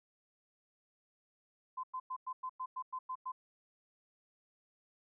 sine tone bursts, 1027 Hz, C6, 33 cents flat, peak -37 dBFS, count 10, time 1.77-3.32 s, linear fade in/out 10 ms, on 65 ms, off 100 ms, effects none

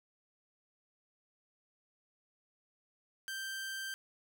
sawtooth tone, 1568 Hz, G6, in tune, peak -35 dBFS, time 3.28-3.94 s, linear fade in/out 0 ms, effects none

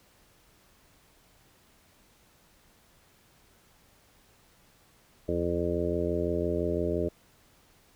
harmonic tone with a mistuned harmonic, 85.9 Hz, F2, 28 cents flat, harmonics 1 / 2 / 3 / 4 / 5 / 6 / 7, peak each -34 / -36 / -36 / -32 / -32 / -37 / -34 dBFS, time 5.28-7.09 s, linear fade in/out 10 ms, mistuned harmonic 1, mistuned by -110 cents, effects pink hiss -62 dBFS RMS until 7.95 s

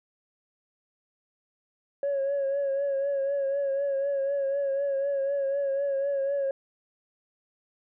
sine tone with vibrato, 554.4 Hz, C#5, in tune, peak -23 dBFS, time 2.03-6.51 s, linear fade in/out 2 ms, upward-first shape triangle, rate 4 Hz, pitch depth 47 cents each way, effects tanh soft clip ceiling -22 dBFS

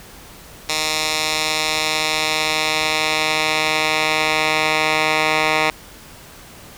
10% pulse tone with band-pass filter sweep, 155.56 Hz, D#3, in tune, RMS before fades -19 dBFS, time 0.69-5.7 s, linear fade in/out 2 ms, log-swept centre 4800 to 2100 Hz, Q 0.97, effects pink hiss -41 dBFS RMS until 6.77 s

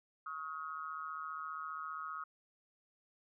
sine tone with amplitude modulation, 1266 Hz, D#6, 30 cents sharp, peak -36 dBFS, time 0.26-2.24 s, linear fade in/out 5 ms, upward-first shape sine, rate 155 Hz, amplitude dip 95%, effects none

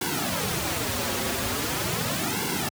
pink noise with flanger, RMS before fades -27 dBFS, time 0.01-2.69 s, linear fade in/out 5 ms, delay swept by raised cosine 1.6 to 6.7 ms, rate 0.41 Hz, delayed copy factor -0.95, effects high-pass 100 Hz 12 dB/octave

